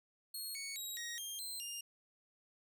15% pulse tone with pitch steps, 4296 / 2224 / 3830 / 1884 / 3205 / 4114 / 2812 Hz, C8 / C#7 / A#7 / A#6 / G7 / C8 / F7, +45 / +5 / +46 / +18 / +38 / -30 / +11 cents, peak -35 dBFS, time 0.34-1.81 s, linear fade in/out 5 ms, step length 210 ms, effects none

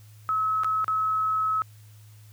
sine tone with dropouts, 1288 Hz, E6, 41 cents flat, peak -22 dBFS, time 0.29-1.62 s, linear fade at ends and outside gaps 0 ms, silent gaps 0.635-0.645 / 0.844-0.88 s, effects added 106 Hz sine -47 dBFS peak until 2.32 s + white hiss -59 dBFS RMS until 2.32 s

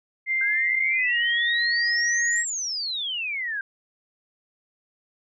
sine tone with pitch glide, 2094 to 1887.2 Hz, C7 to A#6, +1 to +21 cents, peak -21 dBFS, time 0.26-2.45 s, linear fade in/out 50 ms, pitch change -180 cents, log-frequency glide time 0.93-1.17 s
sine exponential two-way sweep, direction up then down, 1568 to 7700 to 1568 Hz, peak -26 dBFS, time 0.41-3.61 s, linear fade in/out 2 ms, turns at 2.44 s
effects none

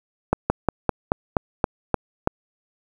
slowing click train, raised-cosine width 1 ms, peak -3 dBFS, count 9, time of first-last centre 0.33-2.274 s, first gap 170 ms, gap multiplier 1.1, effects 7-bit

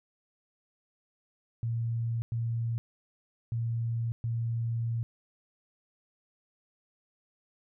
sine tone bursts at uneven times, 115.8 Hz, A#2, 11 cents flat, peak -28 dBFS, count 4, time 1.63-2.22 / 2.32-2.78 / 3.52-4.12 / 4.24-5.03 s, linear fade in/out 0 ms, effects none

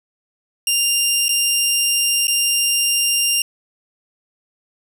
15% pulse tone with dropouts, 2794 Hz, F7, in tune, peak -8 dBFS, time 0.67-3.42 s, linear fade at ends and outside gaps 2 ms, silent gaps 1.283-1.291 / 2.271-2.28 s, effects none

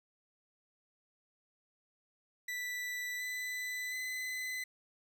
40% pulse tone with pitch steps, 1975.5 / 1997.3 / 2019 Hz, B6 / B6 / B6, 0 / +19 / +38 cents, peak -36 dBFS, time 2.48-4.64 s, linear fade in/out 5 ms, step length 720 ms, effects none

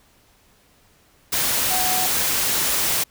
sine tone in noise, 740 Hz, F#5, in tune, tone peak -25 dBFS, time 1.7-2.07 s, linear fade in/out 10 ms, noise white, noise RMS -21 dBFS, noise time 1.32-3.04 s, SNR -7 dB, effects pink hiss -57 dBFS RMS until 3.1 s

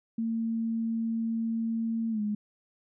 sine tone with pitch glide, 226.9 to 209.3 Hz, A#3 to G#3, -47 to +14 cents, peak -27 dBFS, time 0.18-2.35 s, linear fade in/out 5 ms, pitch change -139 cents, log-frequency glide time 2.1-2.21 s, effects none

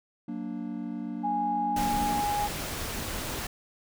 triangle chord, Gb augmented, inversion none, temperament equal, 185 / 233.1 / 293.7 Hz, Gb3 / Bb3 / D4, 0 / 0 / 0 cents, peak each -37 / -33 / -35 dBFS, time 0.28-2.21 s, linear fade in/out 5 ms
sine tone, 826 Hz, G#5, 10 cents flat, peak -26 dBFS, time 1.23-2.48 s, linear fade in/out 20 ms
pink noise, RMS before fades -34 dBFS, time 1.76-3.47 s, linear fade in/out 5 ms
effects none

